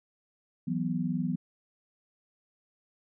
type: chord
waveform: sine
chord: E suspended second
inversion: none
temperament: just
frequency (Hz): 164.81 / 185.42 / 247.2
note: E3 / F#3 / B3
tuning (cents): 0 / +4 / +2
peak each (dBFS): -32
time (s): 0.67-1.36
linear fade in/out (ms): 10
effects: none